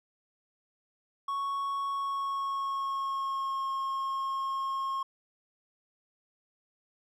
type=tone with pitch glide; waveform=triangle; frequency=1108.7 to 1079 Hz; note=C#6 to C#6; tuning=0 to -47 cents; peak=-28 dBFS; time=1.28-5.03 s; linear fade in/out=5 ms; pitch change=-47 cents; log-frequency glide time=1.9-3.67 s; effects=none